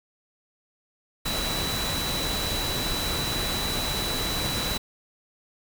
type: tone in noise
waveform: sine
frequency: 3951 Hz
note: B7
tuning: in tune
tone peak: -30 dBFS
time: 1.25-4.78 s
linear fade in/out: 10 ms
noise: pink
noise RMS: -29 dBFS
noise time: 1.25-4.78 s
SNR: -4 dB
effects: none